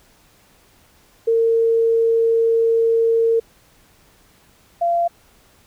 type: tone pair in turn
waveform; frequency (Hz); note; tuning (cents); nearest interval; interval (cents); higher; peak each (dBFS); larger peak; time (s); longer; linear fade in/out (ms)
sine; 456.5 / 686.7; A#4 / F5; -36 / -29; perfect fifth; 707; second; -13 / -15; first; 1.27-3.4 / 4.81-5.08; first; 10
effects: pink hiss -54 dBFS RMS until 5.66 s